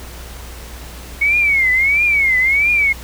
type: tone with vibrato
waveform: sine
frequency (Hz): 2205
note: C#7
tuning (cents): -10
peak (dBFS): -11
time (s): 1.21-2.93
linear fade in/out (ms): 10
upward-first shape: triangle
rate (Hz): 1.5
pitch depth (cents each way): 180
effects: added 60 Hz sine -32 dBFS peak until 3.03 s + pink hiss -36 dBFS RMS until 3.03 s